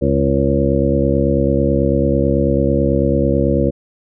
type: harmonic tone with a mistuned harmonic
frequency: 69.1 Hz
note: C#2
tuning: 5 cents flat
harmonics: 1 / 2 / 3 / 4 / 5 / 7 / 8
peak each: -20 / -20 / -20 / -20 / -20 / -20 / -20 dBFS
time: 0.01-3.71 s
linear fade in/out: 20 ms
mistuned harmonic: 1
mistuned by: +66 cents
effects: none